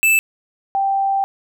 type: tone pair in turn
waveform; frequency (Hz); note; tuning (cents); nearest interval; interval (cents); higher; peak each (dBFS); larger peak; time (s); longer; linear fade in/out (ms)
square / sine; 2637 / 784; E7 / G5; 0 / 0; octave + major sixth; 2100; first; -12 / -15; first; 0.03-0.19 / 0.75-1.24; second; 0
effects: none